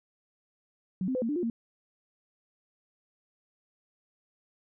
sine tone with pitch steps, 185.9 / 259.6 / 508 / 229.2 / 294.8 / 353.5 / 230.8 Hz, F#3 / C4 / B4 / A#3 / D4 / F4 / A#3, +8 / -13 / +49 / -29 / +7 / +21 / -17 cents, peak -27 dBFS, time 1.01-1.5 s, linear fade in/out 2 ms, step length 70 ms, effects none

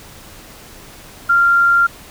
sine tone, 1388 Hz, F6, 11 cents flat, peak -9 dBFS, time 1.29-1.87 s, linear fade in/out 10 ms, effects pink hiss -39 dBFS RMS until 2.1 s

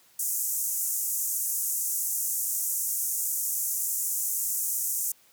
white band-pass noise, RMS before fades -29 dBFS, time 0.19-5.12 s, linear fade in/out 5 ms, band 6300 to 16000 Hz, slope 48 dB/octave, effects white hiss -60 dBFS RMS until 5.32 s + high-pass 80 Hz 12 dB/octave

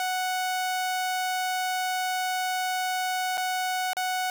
sawtooth tone with dropouts, 740 Hz, F#5, in tune, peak -22 dBFS, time 0-4.3 s, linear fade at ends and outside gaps 1 ms, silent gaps 3.373-3.378 / 3.933-3.968 s, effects none

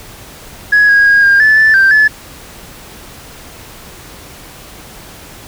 sine tone with pitch steps, 1674 / 1644 / 1635 / 1609 / 1741 / 1756 / 1571 / 1726 Hz, G#6 / G#6 / G#6 / G6 / A6 / A6 / G6 / A6, +13 / -18 / -28 / +45 / -19 / -4 / +3 / -34 cents, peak -3 dBFS, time 0.72-2.08 s, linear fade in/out 10 ms, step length 170 ms, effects tanh soft clip ceiling -2 dBFS + pink hiss -34 dBFS RMS until 5.47 s

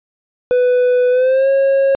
triangle tone with pitch glide, 496.7 to 544.8 Hz, B4 to C#5, +10 to -30 cents, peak -8 dBFS, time 0.51-1.95 s, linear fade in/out 0 ms, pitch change +160 cents, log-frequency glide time 1.1-1.49 s, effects resampled to 8000 Hz

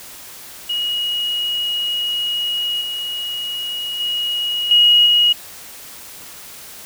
sine tone with level steps, 2893 Hz, F#7, 40 cents flat, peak -18 / -22 / -18 / -8 / -10 dBFS, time 0.69-5.33 s, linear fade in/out 10 ms, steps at 2.81 / 4 / 4.71 / 5.06 s, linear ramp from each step 2 ms, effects white hiss -37 dBFS RMS until 6.85 s

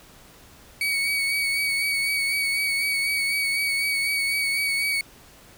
35% pulse tone with vibrato, 2243 Hz, C#7, 20 cents sharp, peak -20 dBFS, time 0.81-5.01 s, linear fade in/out 2 ms, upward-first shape sine, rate 4 Hz, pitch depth 25 cents each way, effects pink hiss -50 dBFS RMS until 5.57 s

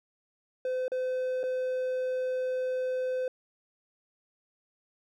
triangle tone with dropouts, 511 Hz, C5, 41 cents flat, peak -26 dBFS, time 0.65-3.28 s, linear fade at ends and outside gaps 2 ms, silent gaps 0.881-0.918 / 1.432-1.437 s, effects none

